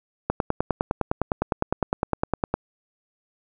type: click train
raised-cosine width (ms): 1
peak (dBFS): -7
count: 23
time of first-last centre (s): 0.3-2.54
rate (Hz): 9.82
effects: none